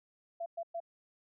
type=tone bursts; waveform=sine; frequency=676 Hz; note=E5; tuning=43 cents sharp; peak=-35 dBFS; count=3; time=0.4-0.803 s; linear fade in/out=10 ms; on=61 ms; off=110 ms; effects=none